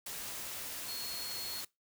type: tone in noise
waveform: sine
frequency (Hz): 4315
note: C#8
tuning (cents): -47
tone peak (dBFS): -41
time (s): 0.88-1.61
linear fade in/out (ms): 5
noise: white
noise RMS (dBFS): -42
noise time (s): 0.06-1.65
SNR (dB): -2
effects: noise-tail reverb RT60 0.2 s tail -22 dB re dry